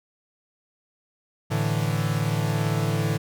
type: chord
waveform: 45% pulse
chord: A suspended fourth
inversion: none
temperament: equal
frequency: 110 / 146.83 / 164.81 Hz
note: A2 / D3 / E3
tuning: 0 / 0 / 0 cents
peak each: -26 / -26 / -28 dBFS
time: 1.5-3.18 s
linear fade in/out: 20 ms
effects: none